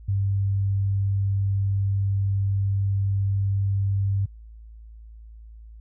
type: tone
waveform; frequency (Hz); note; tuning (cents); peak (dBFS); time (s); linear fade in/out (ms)
sine; 98.6; G2; +11; -20; 0.08-4.26; 10
effects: added 55 Hz sine -41 dBFS peak until 5.8 s